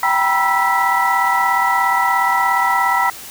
sine tone cluster, 781 / 947 / 984 / 1325 / 1964 Hz, G5 / A#5 / B5 / E6 / B6, -7 / +27 / -7 / +9 / -10 cents, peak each -19 dBFS, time 0.03-3.1 s, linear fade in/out 2 ms, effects tanh soft clip ceiling -4 dBFS + white hiss -34 dBFS RMS until 3.3 s

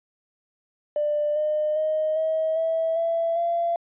triangle tone with pitch steps, 594 / 607.9 / 622.1 / 636.6 / 651.5 / 666.7 / 682.3 Hz, D5 / D#5 / D#5 / D#5 / E5 / E5 / F5, +20 / -40 / 0 / +39 / -20 / +19 / -41 cents, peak -17 dBFS, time 0.96-3.76 s, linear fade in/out 2 ms, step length 400 ms, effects tanh soft clip ceiling -19 dBFS + resampled to 8000 Hz

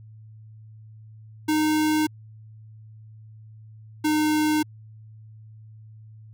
square tone pair in turn, 308.1 / 305.8 Hz, D#4 / D#4, -17 / -30 cents, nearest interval unison, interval 13 cents, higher first, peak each -20 dBFS, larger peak neither, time 1.48-2.07 / 4.04-4.63 s, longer neither, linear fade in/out 10 ms, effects added 109 Hz sine -43 dBFS peak until 6.33 s

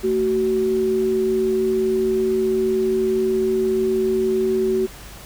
sine tone pair together, 224.2 / 376.5 Hz, A3 / F#4, +33 / +30 cents, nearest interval major sixth, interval 897 cents, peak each -25 / -17 dBFS, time 0.03-4.87 s, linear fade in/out 20 ms, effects added 50 Hz sine -42 dBFS peak until 5.25 s + pink hiss -40 dBFS RMS until 5.25 s

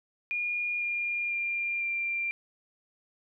sine tone with pitch steps, 2428 / 2410 / 2392 / 2374 Hz, D#7 / D7 / D7 / D7, -43 / +44 / +31 / +18 cents, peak -28 dBFS, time 0.31-2.31 s, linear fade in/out 0 ms, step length 500 ms, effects none

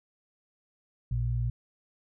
sine tone pair together, 59.8 / 119.4 Hz, A#1 / A#2, +45 / +42 cents, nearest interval octave, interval 1197 cents, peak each -30 / -28 dBFS, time 1.11-1.5 s, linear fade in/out 5 ms, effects none

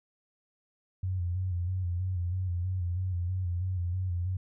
sine tone with vibrato, 90.3 Hz, F#2, 42 cents flat, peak -28 dBFS, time 1.03-4.37 s, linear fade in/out 5 ms, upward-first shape square, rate 3.1 Hz, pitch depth 51 cents each way, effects none

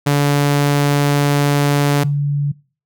sawtooth / sine tone pair in turn, 143.7 / 143.7 Hz, D3 / D3, -37 / -37 cents, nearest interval unison, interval 0 cents, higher neither, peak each -8 / -14 dBFS, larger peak first, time 0.06-2.04 / 2.04-2.52 s, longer first, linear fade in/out 10 ms, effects noise-tail reverb RT60 0.4 s tail -23 dB re dry

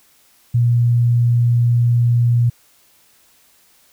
sine tone, 119.5 Hz, A#2, 43 cents sharp, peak -11 dBFS, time 0.54-2.5 s, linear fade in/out 10 ms, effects white hiss -54 dBFS RMS until 3.92 s

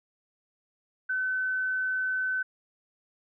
sine tone, 1518 Hz, F#6, 44 cents sharp, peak -26 dBFS, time 1.09-2.43 s, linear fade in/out 10 ms, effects none

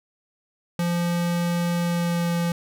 square tone with pitch glide, 172.8 to 171.21 Hz, F3 to F3, -18 to -34 cents, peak -22 dBFS, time 0.79-2.52 s, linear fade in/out 2 ms, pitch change -16 cents, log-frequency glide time 1.79-2.33 s, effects none

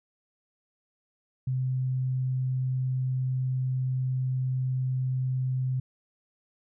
sine tone, 129.2 Hz, C3, 21 cents flat, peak -25 dBFS, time 1.47-5.8 s, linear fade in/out 5 ms, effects none

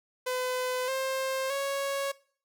sawtooth tone with pitch steps, 506 / 529.3 / 553.7 Hz, B4 / C5 / C#5, +42 / +20 / -2 cents, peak -25 dBFS, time 0.26-2.12 s, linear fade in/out 10 ms, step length 620 ms, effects noise-tail reverb RT60 0.5 s tail -21 dB re dry

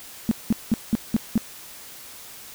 sine tone bursts, 223 Hz, A3, 23 cents sharp, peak -15 dBFS, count 6, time 0.29-1.378 s, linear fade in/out 0 ms, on 23 ms, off 190 ms, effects white hiss -42 dBFS RMS until 2.54 s

